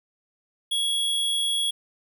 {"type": "tone", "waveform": "square", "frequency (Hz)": 3336, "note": "G#7", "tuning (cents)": 7, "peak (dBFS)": -23, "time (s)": [0.71, 1.71], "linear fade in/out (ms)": 10, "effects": []}